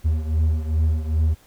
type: beating tone pair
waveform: triangle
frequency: 77.78 / 80.28 Hz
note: D#2 / E2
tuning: 0 / -45 cents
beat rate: 2.5 Hz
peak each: -17 / -22 dBFS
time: 0.04-1.35 s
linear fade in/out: 20 ms
effects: pink hiss -54 dBFS RMS until 1.46 s